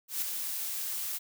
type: noise with ADSR envelope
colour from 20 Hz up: blue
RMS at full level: -30 dBFS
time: 0.08-1.19 s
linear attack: 140 ms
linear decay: 4 ms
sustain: -5 dB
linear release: 22 ms
effects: none